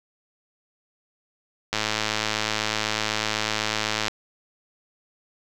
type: click train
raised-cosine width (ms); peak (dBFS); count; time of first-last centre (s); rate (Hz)
0.2; -6; 255; 1.73-4.082; 108
effects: 8-bit